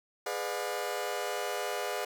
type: chord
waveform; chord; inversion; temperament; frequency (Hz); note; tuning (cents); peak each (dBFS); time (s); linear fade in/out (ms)
sawtooth; G# diminished seventh; none; just; 415.3 / 498.4 / 598 / 717.6; G#4 / B4 / D5 / F5; 0 / +16 / +31 / +47; -34; 0.26-2.05; 5
effects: none